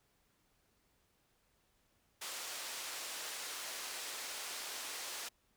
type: band-pass noise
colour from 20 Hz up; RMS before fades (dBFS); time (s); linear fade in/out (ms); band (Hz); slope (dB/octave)
white; -44; 2.21-5.29; 10; 440 to 8100; 12
effects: pink hiss -75 dBFS RMS until 5.56 s